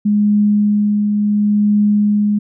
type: tone with tremolo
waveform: sine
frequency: 207.7 Hz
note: G#3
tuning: in tune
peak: -9 dBFS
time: 0.05-2.39 s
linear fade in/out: 10 ms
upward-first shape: triangle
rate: 0.71 Hz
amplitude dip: 35%
effects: none